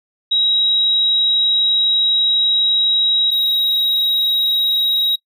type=tone pair in turn; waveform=sine / triangle; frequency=3833 / 3819 Hz; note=A#7 / A#7; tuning=+47 / +41 cents; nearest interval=unison; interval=6 cents; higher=first; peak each=-12 dBFS; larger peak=neither; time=0.31-3.31 / 3.31-5.16 s; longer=first; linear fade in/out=10 ms; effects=noise-tail reverb RT60 0.1 s tail -24 dB re dry